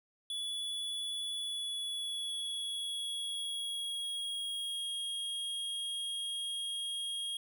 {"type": "tone with pitch glide", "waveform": "square", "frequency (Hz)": [3418, 3266], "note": ["G#7", "G#7"], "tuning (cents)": [49, -30], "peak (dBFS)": -36, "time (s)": [0.3, 7.37], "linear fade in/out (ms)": 2, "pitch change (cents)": -79, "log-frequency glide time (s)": [1.37, 4.9], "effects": []}